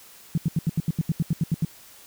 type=tone bursts; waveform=sine; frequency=161.6 Hz; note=E3; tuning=34 cents flat; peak=-18 dBFS; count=13; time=0.35-1.649 s; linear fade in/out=2 ms; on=27 ms; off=79 ms; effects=white hiss -49 dBFS RMS until 2.06 s